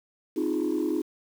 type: chord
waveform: sine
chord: F minor seventh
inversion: second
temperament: equal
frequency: 261.6 / 311.1 / 349.2 / 415.3 Hz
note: C4 / Eb4 / F4 / Ab4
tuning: 0 / 0 / 0 / 0 cents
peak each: -31 / -26 / -28 / -32 dBFS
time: 0.36-1.02 s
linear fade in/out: 10 ms
effects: tanh soft clip ceiling -19 dBFS + 8-bit